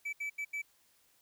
triangle tone bursts at uneven times, 2305 Hz, D7, 33 cents flat, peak -33 dBFS, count 4, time 0.05-0.13 / 0.2-0.3 / 0.38-0.45 / 0.53-0.62 s, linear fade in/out 10 ms, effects white hiss -69 dBFS RMS until 1.21 s

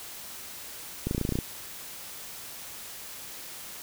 clicks, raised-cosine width 3 ms, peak -15 dBFS, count 10, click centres 1.07 / 1.111 / 1.148 / 1.18 / 1.213 / 1.251 / 1.291 / 1.323 / 1.355 / 1.388 s, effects white hiss -42 dBFS RMS until 3.82 s

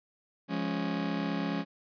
40% pulse chord, Db major, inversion first, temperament just, 173.24 / 207.9 / 277.2 Hz, F3 / Ab3 / Db4, -14 / +2 / 0 cents, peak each -34 / -34 / -33 dBFS, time 0.48-1.65 s, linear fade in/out 50 ms, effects resampled to 11025 Hz

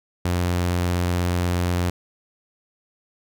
sawtooth tone, 88.4 Hz, F2, 22 cents sharp, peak -16 dBFS, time 0.25-1.9 s, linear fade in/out 5 ms, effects none

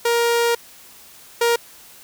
sawtooth tone pair in turn, 470 / 470 Hz, A#4 / A#4, +14 / +14 cents, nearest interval unison, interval 0 cents, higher neither, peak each -12 / -11 dBFS, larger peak second, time 0.05-0.55 / 1.41-1.56 s, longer first, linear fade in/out 5 ms, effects white hiss -45 dBFS RMS until 2.03 s

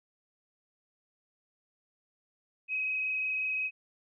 sine tone with frequency modulation, 2537 Hz, D#7, 33 cents sharp, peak -29 dBFS, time 2.68-3.71 s, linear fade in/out 50 ms, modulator 25.6 Hz, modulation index 1, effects none

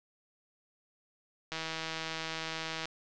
click train, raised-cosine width 0.2 ms, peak -19 dBFS, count 216, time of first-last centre 1.52-2.855 s, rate 161 Hz, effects low-pass 6000 Hz 12 dB/octave

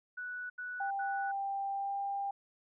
sine tone bursts, 1478 Hz, F#6, 2 cents flat, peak -38 dBFS, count 3, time 0.17-1.318 s, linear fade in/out 10 ms, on 330 ms, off 79 ms
sine tone with pitch glide, 790 to 796.4 Hz, G5 to G5, +13 to +27 cents, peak -33 dBFS, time 0.8-2.31 s, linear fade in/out 5 ms, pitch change +14 cents, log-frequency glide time 1.72-1.96 s
effects none

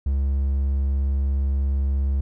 triangle tone, 68.5 Hz, C#2, 20 cents flat, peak -17 dBFS, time 0.06-2.21 s, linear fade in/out 5 ms, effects none

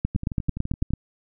two click trains, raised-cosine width 5 ms, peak -10 / -18 dBFS, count 9 / 10, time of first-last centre 0.05-0.936 / 0.15-0.906 s, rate 9.03 / 11.9 Hz, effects none

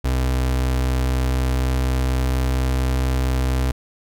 35% pulse tone with pitch glide, 63.9 to 64.38 Hz, C2 to C2, -40 to -27 cents, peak -16 dBFS, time 0.04-3.72 s, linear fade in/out 10 ms, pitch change +13 cents, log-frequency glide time 0.7-2.75 s, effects none

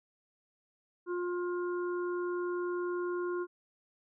harmonic tone, 354 Hz, F4, 23 cents sharp, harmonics 1 / 3 / 4, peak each -32 / -42 / -44 dBFS, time 1.06-3.47 s, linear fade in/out 50 ms, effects none

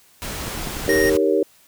pink noise, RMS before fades -29 dBFS, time 0.22-1.17 s, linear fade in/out 0 ms
click train, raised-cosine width 3 ms, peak -18 dBFS, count 8, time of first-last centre 0.48-1.153 s, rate 10.4 Hz
sine chord, Eb dominant seventh, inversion none, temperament equal, 311.1 / 392 / 466.2 / 554.4 Hz, Eb4 / G4 / Bb4 / Db5, 0 / 0 / 0 / 0 cents, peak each -22 / -19 / -20 / -23 dBFS, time 0.88-1.43 s, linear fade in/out 2 ms
square tone, 1864.7 Hz, A#6, in tune, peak -21 dBFS, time 0.89-1.1 s, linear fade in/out 5 ms
effects white hiss -54 dBFS RMS until 1.67 s

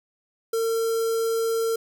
square tone with notch filter, 454.1 Hz, A#4, 45 cents flat, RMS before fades -24 dBFS, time 0.53-1.76 s, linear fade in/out 5 ms, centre 2400 Hz, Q 0.7, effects none

